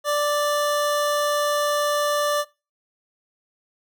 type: tone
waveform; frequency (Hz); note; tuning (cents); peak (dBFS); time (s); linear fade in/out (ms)
25% pulse; 587.3; D5; 0; -16; 0.04-2.45; 50
effects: noise-tail reverb RT60 0.3 s tail -22 dB re dry